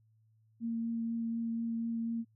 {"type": "tone with vibrato", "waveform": "sine", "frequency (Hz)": 229.7, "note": "A#3", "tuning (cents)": -25, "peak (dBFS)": -32, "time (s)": [0.6, 2.25], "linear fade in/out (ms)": 50, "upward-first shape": "triangle", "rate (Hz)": 4.1, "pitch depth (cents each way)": 11, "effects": ["added 110 Hz sine -65 dBFS peak until 2.35 s"]}